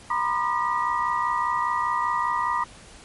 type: tone cluster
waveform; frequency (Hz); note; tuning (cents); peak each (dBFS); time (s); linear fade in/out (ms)
sine; 955 / 1020 / 1212 / 1933; A#5 / C6 / D#6 / B6; +42 / -44 / -46 / -38; -26 / -27 / -26 / -32; 0.1-2.64; 5
effects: pink hiss -47 dBFS RMS until 3.04 s + MP3 48 kbps